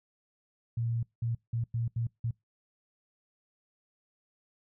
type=tone bursts at uneven times; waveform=sine; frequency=116.3 Hz; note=A#2; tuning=4 cents flat; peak=-28 dBFS; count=6; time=0.77-1.03 / 1.22-1.35 / 1.53-1.64 / 1.74-1.88 / 1.96-2.07 / 2.24-2.31 s; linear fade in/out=5 ms; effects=noise-tail reverb RT60 0.2 s tail -25 dB re dry